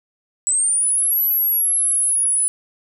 sine linear two-way sweep, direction up then down, 7830 to 11840 to 10010 Hz, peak -15 dBFS, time 0.47-2.48 s, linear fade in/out 0 ms, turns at 1.22 s, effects none

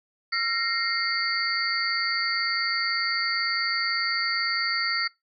sine tone cluster, 1362 / 1864 / 2116 / 4471 / 4665 Hz, F6 / A#6 / C7 / C#8 / D8, -44 / -1 / +19 / +14 / -12 cents, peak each -30 dBFS, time 0.32-5.08 s, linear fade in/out 10 ms, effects noise-tail reverb RT60 0.2 s tail -23 dB re dry

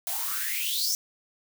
blue noise with high-pass filter sweep, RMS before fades -29 dBFS, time 0.07-0.95 s, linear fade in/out 0 ms, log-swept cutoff 650 to 6000 Hz, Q 9.1, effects none

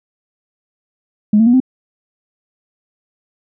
sine tone with pitch steps, 210 / 225.1 / 241.2 / 258.5 Hz, G#3 / A3 / B3 / C4, +19 / +40 / -41 / -21 cents, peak -6 dBFS, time 1.33-1.602 s, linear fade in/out 5 ms, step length 68 ms, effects tanh soft clip ceiling -2 dBFS

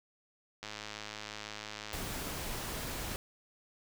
click train, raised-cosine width 0.2 ms, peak -24 dBFS, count 141, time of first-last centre 0.63-1.951 s, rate 106 Hz
pink noise, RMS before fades -39 dBFS, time 1.93-3.16 s, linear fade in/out 0 ms
effects none

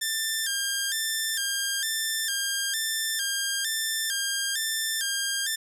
10% pulse tone with vibrato, 1691 Hz, G#6, 31 cents sharp, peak -17 dBFS, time 0.01-5.56 s, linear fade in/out 10 ms, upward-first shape square, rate 1.1 Hz, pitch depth 88 cents each way, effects none

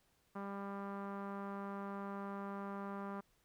sawtooth tone with low-pass filter, 198.7 Hz, G3, 24 cents sharp, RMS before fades -44 dBFS, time 0.35-3.21 s, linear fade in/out 10 ms, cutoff 1200 Hz, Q 2.8, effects pink hiss -75 dBFS RMS until 3.44 s

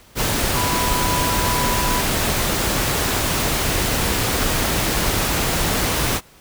sine tone in noise, 987.8 Hz, B5, in tune, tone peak -23 dBFS, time 0.53-2.04 s, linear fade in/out 50 ms, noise pink, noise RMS -20 dBFS, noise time 0.15-6.21 s, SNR -6 dB, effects pink hiss -49 dBFS RMS until 6.4 s

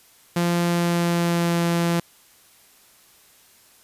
sawtooth tone with pitch glide, 172.7 to 170.42 Hz, F3 to F3, -19 to -42 cents, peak -15 dBFS, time 0.36-2 s, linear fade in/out 5 ms, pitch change -23 cents, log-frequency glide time 0.63-1.64 s, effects white hiss -54 dBFS RMS until 3.83 s + resampled to 32000 Hz

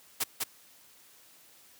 white noise with echo, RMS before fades -29 dBFS, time 0.2-0.24 s, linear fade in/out 10 ms, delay 200 ms, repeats 1, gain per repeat -2 dB, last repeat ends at 0.44 s, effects white hiss -58 dBFS RMS until 1.79 s + high-pass 100 Hz 12 dB/octave

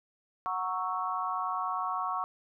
sine chord, F# dominant seventh, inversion none, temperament equal with one note detuned, 737.9 / 932.3 / 1108.7 / 1318.5 Hz, F#5 / A#5 / C#6 / E6, -5 / 0 / 0 / 0 cents, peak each -36 / -38 / -32 / -38 dBFS, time 0.46-2.24 s, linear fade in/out 0 ms, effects none

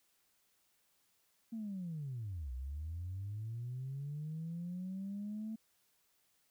sine linear two-way sweep, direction down then up, 231.6 to 60.9 to 222.9 Hz, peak -38 dBFS, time 1.52-5.56 s, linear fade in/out 10 ms, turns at 2.52 s, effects tanh soft clip ceiling -35 dBFS + white hiss -75 dBFS RMS until 6.5 s

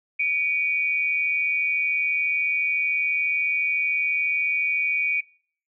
sine tone pair together, 2287 / 2447 Hz, D7 / D#7, -47 / -29 cents, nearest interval minor second, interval 118 cents, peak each -23 dBFS, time 0.19-5.21 s, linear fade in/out 10 ms, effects noise-tail reverb RT60 0.5 s tail -23 dB re dry

